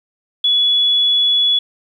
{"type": "tone", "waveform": "sine", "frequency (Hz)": 3400, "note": "G#7", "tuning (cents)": 40, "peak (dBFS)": -11, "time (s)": [0.44, 1.59], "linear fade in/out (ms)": 5, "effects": ["8-bit"]}